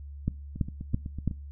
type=two click trains; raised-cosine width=5 ms; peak=-24 / -13 dBFS; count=7 / 4; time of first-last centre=0.56-1.312 / 0.28-1.277 s; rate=7.98 / 3.01 Hz; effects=noise-tail reverb RT60 0.3 s tail -22 dB re dry + added 71 Hz sine -39 dBFS peak until 1.51 s